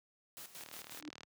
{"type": "noise with tremolo", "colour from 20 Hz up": "white", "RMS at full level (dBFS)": -49, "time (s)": [0.37, 1.01], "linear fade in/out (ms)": 0, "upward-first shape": "square", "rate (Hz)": 5.6, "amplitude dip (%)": 70}
{"type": "click train", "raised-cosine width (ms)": 0.2, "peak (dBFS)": -31, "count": 25, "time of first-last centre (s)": [0.61, 1.233], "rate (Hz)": 38.5}
{"type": "tone with exponential growth", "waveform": "sine", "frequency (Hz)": 300, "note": "D4", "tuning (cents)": 37, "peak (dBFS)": -40, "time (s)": [0.92, 1.09], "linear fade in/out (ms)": 2, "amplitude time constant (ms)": 36}
{"effects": ["high-pass 100 Hz 12 dB/octave"]}